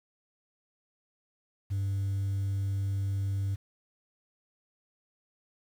sine tone, 98.3 Hz, G2, 5 cents sharp, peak -25 dBFS, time 1.7-3.56 s, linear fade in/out 20 ms, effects tanh soft clip ceiling -27 dBFS + 9-bit

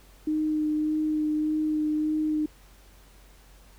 sine tone with vibrato, 306.7 Hz, D#4, 25 cents flat, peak -23 dBFS, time 0.27-2.46 s, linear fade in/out 5 ms, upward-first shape sine, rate 1.7 Hz, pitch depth 13 cents each way, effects added 47 Hz sine -52 dBFS peak until 3.78 s + pink hiss -57 dBFS RMS until 3.78 s

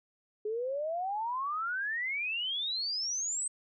sine exponential sweep, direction up, 415.3 to 8350 Hz, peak -31 dBFS, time 0.45-3.48 s, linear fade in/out 5 ms, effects none

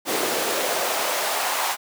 pink noise with high-pass filter sweep, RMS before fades -24 dBFS, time 0.05-1.77 s, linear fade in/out 50 ms, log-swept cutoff 370 to 890 Hz, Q 1.9, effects none

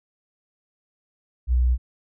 sine tone, 61.74 Hz, B1, in tune, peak -16 dBFS, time 1.47-1.78 s, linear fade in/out 50 ms, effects none

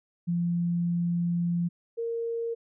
sine tone pair in turn, 172.5 / 462.7 Hz, F3 / A#4, -21 / -13 cents, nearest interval octave + perfect fourth, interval 1708 cents, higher second, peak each -24 / -28 dBFS, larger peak first, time 0.27-1.69 / 1.97-2.55 s, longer first, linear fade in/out 20 ms, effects none

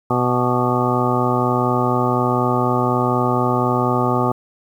harmonic tone with a mistuned harmonic, 124.1 Hz, B2, 9 cents sharp, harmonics 1 / 2 / 3 / 4 / 5 / 6 / 7 / 9 / 10, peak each -22 / -22 / -23 / -26 / -27 / -25 / -24 / -25 / -24 dBFS, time 0.1-4.32 s, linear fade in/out 5 ms, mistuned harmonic 10, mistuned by -32 cents, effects 8-bit

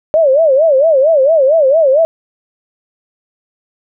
sine tone with vibrato, 587.3 Hz, D5, in tune, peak -6 dBFS, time 0.14-2.05 s, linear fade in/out 0 ms, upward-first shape sine, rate 4.4 Hz, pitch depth 210 cents each way, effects none

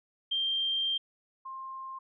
sine tone pair in turn, 3172 / 1058.5 Hz, G7 / C6, +20 / +20 cents, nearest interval octave + perfect fifth, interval 1900 cents, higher first, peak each -27 / -38 dBFS, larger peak first, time 0.31-0.98 / 1.45-1.99 s, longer first, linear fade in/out 10 ms, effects none

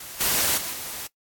white noise with level steps, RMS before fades -38 / -22 / -31 / -34 dBFS, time 0-1.07 s, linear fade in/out 5 ms, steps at 0.2 / 0.57 / 0.73 s, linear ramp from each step 10 ms, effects noise-tail reverb RT60 0.1 s tail -20 dB re dry + AAC 64 kbps

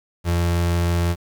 35% pulse tone, 86 Hz, F2, 26 cents flat, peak -16 dBFS, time 0.24-1.16 s, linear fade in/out 50 ms, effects 8-bit

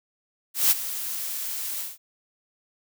blue noise with ADSR envelope, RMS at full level -17 dBFS, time 0.54-1.98 s, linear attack 170 ms, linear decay 24 ms, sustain -14 dB, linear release 180 ms, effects none

